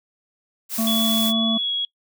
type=noise; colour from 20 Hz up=blue; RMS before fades=-27 dBFS; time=0.69-1.33 s; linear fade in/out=50 ms
type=harmonic tone; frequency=224.4 Hz; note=A3; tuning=34 cents sharp; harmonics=1 / 3 / 5; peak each=-20 / -30 / -34 dBFS; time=0.78-1.58 s; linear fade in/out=10 ms
type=tone with pitch glide; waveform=sine; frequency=3400 to 3324 Hz; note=G#7 to G#7; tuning=+40 to +1 cents; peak=-21 dBFS; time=0.87-1.85 s; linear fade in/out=2 ms; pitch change=-39 cents; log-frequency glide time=1.54-1.71 s
effects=noise-tail reverb RT60 0.1 s tail -24 dB re dry